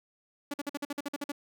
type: tone bursts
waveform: sawtooth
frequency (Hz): 286.9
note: D4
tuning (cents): -40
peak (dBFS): -28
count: 11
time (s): 0.51-1.319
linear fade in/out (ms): 5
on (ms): 29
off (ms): 49
effects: none